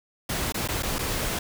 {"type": "noise with dropouts", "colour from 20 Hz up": "pink", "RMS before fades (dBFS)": -28, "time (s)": [0.29, 1.39], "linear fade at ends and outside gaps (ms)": 5, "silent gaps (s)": [[0.523, 0.543], [0.677, 0.686], [0.825, 0.831], [0.985, 0.99]], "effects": []}